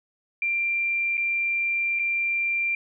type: tone with dropouts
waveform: sine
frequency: 2371 Hz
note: D7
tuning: 16 cents sharp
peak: -22 dBFS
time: 0.42-2.75 s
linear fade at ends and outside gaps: 2 ms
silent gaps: 1.171-1.177 / 1.99-1.994 s
effects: none